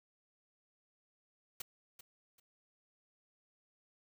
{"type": "noise with echo", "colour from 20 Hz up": "white", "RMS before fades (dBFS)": -42, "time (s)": [1.6, 1.62], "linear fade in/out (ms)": 5, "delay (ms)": 390, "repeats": 2, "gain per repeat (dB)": -12, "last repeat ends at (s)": 2.4, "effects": []}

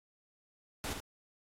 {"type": "noise with echo", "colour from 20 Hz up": "pink", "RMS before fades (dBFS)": -38, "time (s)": [0.84, 0.93], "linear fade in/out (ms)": 0, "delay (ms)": 71, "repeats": 1, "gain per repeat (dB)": -6, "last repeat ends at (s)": 1.001, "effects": ["low-pass 12000 Hz 12 dB/octave", "AAC 48 kbps"]}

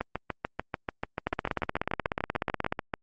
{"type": "two click trains", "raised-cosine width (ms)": 0.5, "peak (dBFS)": [-12, -14], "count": [25, 21], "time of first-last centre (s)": [[1.27, 2.725], [0.01, 2.938]], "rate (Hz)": [16.5, 6.83], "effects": ["Opus 32 kbps"]}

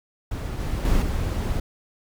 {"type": "noise with level steps", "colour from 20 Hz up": "brown", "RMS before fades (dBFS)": [-29, -26, -20, -25], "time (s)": [0.31, 1.6], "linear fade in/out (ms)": 5, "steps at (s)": [0.6, 0.85, 1.02], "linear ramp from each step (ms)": 2, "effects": []}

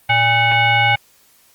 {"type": "tone with frequency modulation", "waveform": "sine", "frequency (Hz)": 1514, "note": "F#6", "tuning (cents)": 39, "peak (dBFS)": -11, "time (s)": [0.09, 0.96], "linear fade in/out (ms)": 10, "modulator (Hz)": 699, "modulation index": 1.8, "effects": ["white hiss -53 dBFS RMS until 1.54 s", "Opus 32 kbps"]}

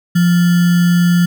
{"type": "tone with sample-and-hold", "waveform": "sine", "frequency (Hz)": 174.61, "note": "F3", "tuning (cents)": 0, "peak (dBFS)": -8, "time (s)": [0.15, 1.26], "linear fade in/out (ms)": 10, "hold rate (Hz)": 1575, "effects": []}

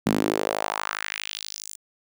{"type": "tone with high-pass filter sweep", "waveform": "sawtooth", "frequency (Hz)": 52.3, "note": "G#1", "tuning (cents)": 13, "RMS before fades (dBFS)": -28, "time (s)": [0.06, 1.76], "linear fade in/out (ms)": 10, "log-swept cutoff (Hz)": [200, 8300], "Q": 2.4, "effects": []}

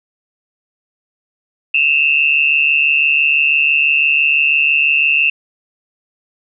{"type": "tone pair together", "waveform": "sine", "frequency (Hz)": [2599, 2745], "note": ["E7", "F7"], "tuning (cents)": [-25, -31], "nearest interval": "minor second", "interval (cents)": 94, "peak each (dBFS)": [-13, -13], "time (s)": [1.74, 5.3], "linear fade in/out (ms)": 5, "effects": []}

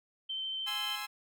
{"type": "tone with vibrato", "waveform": "sine", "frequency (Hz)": 3100, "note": "G7", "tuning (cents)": -20, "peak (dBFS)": -34, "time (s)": [0.29, 0.96], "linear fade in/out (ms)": 10, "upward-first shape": "sine", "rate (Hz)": 13, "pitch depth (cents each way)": 11}
{"type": "chord", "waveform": "15% pulse", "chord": "Ab augmented", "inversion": "none", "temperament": "equal", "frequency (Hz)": [830.6, 1046.5, 1318.5], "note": ["Ab5", "C6", "E6"], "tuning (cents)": [0, 0, 0], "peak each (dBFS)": -35, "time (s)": [0.66, 1.07], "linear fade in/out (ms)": 20}
{"effects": []}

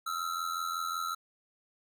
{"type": "ring-modulated tone", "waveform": "square", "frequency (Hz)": 1320, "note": "E6", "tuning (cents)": 2, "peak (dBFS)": -30, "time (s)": [0.06, 1.15], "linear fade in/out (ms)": 10, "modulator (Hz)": 42.7, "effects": []}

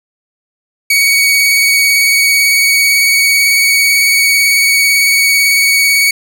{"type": "tone with vibrato", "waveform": "sawtooth", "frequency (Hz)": 2241, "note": "C#7", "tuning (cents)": 18, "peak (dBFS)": -4, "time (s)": [0.9, 6.11], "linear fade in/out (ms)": 5, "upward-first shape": "square", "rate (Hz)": 18, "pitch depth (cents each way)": 13, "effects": []}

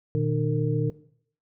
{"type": "tone cluster", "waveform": "sine", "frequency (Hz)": [120.3, 154.6, 303.7, 456.8], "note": ["B2", "D#3", "D#4", "A#4"], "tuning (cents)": [-45, -11, -42, -35], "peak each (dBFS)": [-26, -26, -32, -28], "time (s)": [0.15, 0.9], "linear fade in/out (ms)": 0, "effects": ["noise-tail reverb RT60 0.6 s tail -18 dB re dry"]}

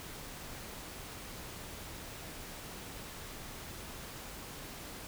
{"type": "silence", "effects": ["pink hiss -46 dBFS RMS until 5.07 s"]}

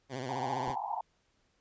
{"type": "tone with vibrato", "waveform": "10% pulse", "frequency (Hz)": 130, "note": "C3", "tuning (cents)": -11, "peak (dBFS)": -28, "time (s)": [0.09, 0.76], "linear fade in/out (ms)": 50, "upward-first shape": "triangle", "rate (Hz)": 15, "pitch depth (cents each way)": 120}
{"type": "band-pass noise", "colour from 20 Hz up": "pink", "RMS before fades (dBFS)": -36, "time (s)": [0.29, 1.01], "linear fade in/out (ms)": 2, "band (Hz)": [720, 970], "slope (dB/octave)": 96}
{"type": "clicks", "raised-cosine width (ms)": 2, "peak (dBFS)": -29, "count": 2, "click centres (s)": [0.68, 0.699]}
{"effects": ["pink hiss -73 dBFS RMS until 1.6 s", "resampled to 16000 Hz"]}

